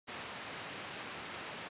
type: band-pass noise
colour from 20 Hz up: white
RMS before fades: -45 dBFS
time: 0.07-1.69 s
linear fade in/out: 20 ms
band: 100 to 2600 Hz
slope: 12 dB/octave
effects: resampled to 8000 Hz